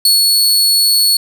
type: tone with ADSR envelope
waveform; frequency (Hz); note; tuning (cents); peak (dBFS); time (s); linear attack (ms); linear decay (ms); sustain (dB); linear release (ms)
sawtooth; 4398; C#8; -14; -4; 0.05-1.17; 3; 160; -2; 4
effects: none